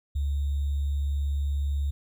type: tone with sample-and-hold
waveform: sine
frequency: 70.9 Hz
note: C#2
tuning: 40 cents sharp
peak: -24 dBFS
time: 0.15-1.91 s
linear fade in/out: 10 ms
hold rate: 3675 Hz
effects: none